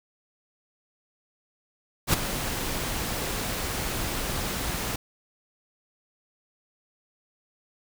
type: noise with ADSR envelope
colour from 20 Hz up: pink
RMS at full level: -19 dBFS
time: 2.07-4.96 s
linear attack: 64 ms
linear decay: 12 ms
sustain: -11 dB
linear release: 5 ms
effects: none